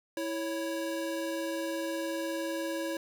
square tone pair together, 328.7 / 554.4 Hz, E4 / C#5, -5 / 0 cents, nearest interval major sixth, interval 905 cents, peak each -35 / -36 dBFS, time 0.17-2.97 s, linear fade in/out 2 ms, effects none

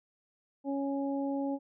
harmonic tone, 277.2 Hz, C#4, in tune, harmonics 1 / 2 / 3, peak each -31 / -37 / -41 dBFS, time 0.64-1.59 s, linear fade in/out 50 ms, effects none

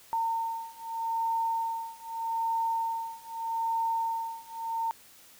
sine beating tone pair, 910 / 910.81 Hz, A#5 / A#5, -42 / -40 cents, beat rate 0.81 Hz, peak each -32 / -31 dBFS, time 0.13-4.91 s, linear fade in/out 0 ms, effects white hiss -55 dBFS RMS until 5.39 s

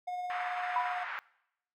triangle tone with tremolo, 721 Hz, F#5, 45 cents flat, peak -31 dBFS, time 0.07-1.04 s, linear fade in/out 10 ms, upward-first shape sine, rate 18 Hz, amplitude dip 30%
white band-pass noise, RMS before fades -39 dBFS, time 0.3-1.19 s, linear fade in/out 0 ms, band 950 to 1900 Hz, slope 24 dB/octave
sine tone with exponential decay, 987.8 Hz, B5, in tune, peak -25 dBFS, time 0.76-1.06 s, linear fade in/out 1 ms, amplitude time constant 64 ms
effects noise-tail reverb RT60 0.8 s tail -22 dB re dry

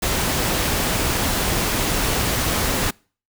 pink noise, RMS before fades -21 dBFS, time 0.02-2.91 s, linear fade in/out 10 ms, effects noise-tail reverb RT60 0.4 s tail -26 dB re dry

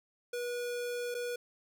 square tone with dropouts, 484.7 Hz, B4, 32 cents flat, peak -35 dBFS, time 0.33-1.36 s, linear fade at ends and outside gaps 5 ms, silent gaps 1.144-1.148 s, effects none

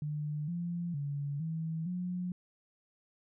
sine tone with pitch steps, 149.6 / 172.5 / 142.8 / 161.5 / 179.7 Hz, D3 / F3 / D3 / E3 / F3, +32 / -21 / -48 / -35 / +50 cents, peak -33 dBFS, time 0.02-2.32 s, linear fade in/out 2 ms, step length 460 ms, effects none

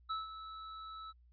square tone with ADSR envelope, 1306 Hz, E6, 17 cents flat, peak -35 dBFS, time 0.09-1.13 s, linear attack 18 ms, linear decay 160 ms, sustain -11 dB, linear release 33 ms, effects added 60 Hz sine -61 dBFS peak until 1.32 s + resampled to 11025 Hz

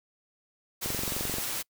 white noise, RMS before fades -33 dBFS, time 0.81-1.63 s, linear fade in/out 20 ms
click train, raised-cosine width 2 ms, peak -21 dBFS, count 13, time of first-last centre 0.86-1.384 s, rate 22.9 Hz
effects noise-tail reverb RT60 0.1 s tail -26 dB re dry

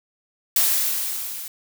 blue noise with level ramp, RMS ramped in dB -17 to -34 dBFS, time 0.56-1.48 s, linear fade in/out 2 ms, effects none

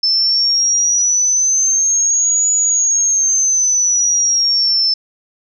sine exponential two-way sweep, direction up then down, 5274 to 6880 to 5274 Hz, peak -11 dBFS, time 0.03-4.94 s, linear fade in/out 5 ms, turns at 2.51 s, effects none

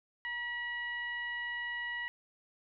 sine tone with frequency modulation, 1931 Hz, B6, 39 cents flat, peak -35 dBFS, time 0.25-2.08 s, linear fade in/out 0 ms, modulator 980 Hz, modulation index 0.56, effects none

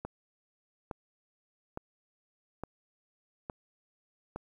click train, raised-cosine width 1 ms, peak -23 dBFS, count 6, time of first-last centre 0.05-4.36 s, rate 1.16 Hz, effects 10-bit

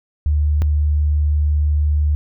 sine tone pair in turn, 74.5 / 74.5 Hz, D2 / D2, +25 / +25 cents, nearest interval unison, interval 0 cents, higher neither, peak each -13 dBFS, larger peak neither, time 0.26-0.62 / 0.62-2.15 s, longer second, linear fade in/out 0 ms, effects none

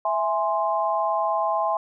sine chord, E augmented, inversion none, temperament equal, 659.3 / 830.6 / 1046.5 Hz, E5 / G#5 / B#5, 0 / 0 / 0 cents, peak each -25 dBFS, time 0.05-1.77 s, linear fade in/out 2 ms, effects none

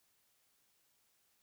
silence, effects white hiss -75 dBFS RMS until 1.42 s

